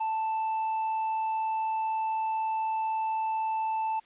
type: tone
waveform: triangle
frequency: 882 Hz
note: A5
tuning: 4 cents sharp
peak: -25 dBFS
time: 0-4 s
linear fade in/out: 10 ms
effects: white hiss -60 dBFS RMS until 4.05 s + resampled to 8000 Hz